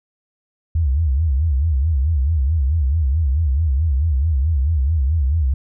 sine tone with vibrato, 73.42 Hz, D2, in tune, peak -14 dBFS, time 0.75-5.54 s, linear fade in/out 5 ms, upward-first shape sine, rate 4.6 Hz, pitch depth 230 cents each way, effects none

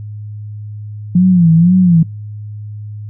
sine tone with vibrato, 173.7 Hz, F3, 9 cents flat, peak -5 dBFS, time 1.15-2.03 s, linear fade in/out 5 ms, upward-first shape sine, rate 2 Hz, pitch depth 120 cents each way, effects noise-tail reverb RT60 0.4 s tail -26 dB re dry + added 105 Hz sine -24 dBFS peak until 3.09 s

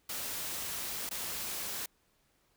white noise with dropouts, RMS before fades -38 dBFS, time 0.09-1.86 s, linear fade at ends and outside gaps 5 ms, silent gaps 1.092-1.11 s, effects pink hiss -72 dBFS RMS until 2.56 s

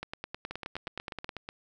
two click trains, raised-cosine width 0.3 ms, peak -22 / -20 dBFS, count 9 / 13, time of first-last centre 0.51-1.489 / 0.03-1.292 s, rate 8.17 / 9.51 Hz, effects none

